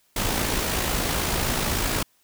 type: noise with amplitude modulation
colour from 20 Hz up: pink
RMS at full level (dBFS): -23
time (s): 0.16-2.03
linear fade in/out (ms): 5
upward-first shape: sine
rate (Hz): 56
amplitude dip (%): 40
effects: white hiss -64 dBFS RMS until 2.23 s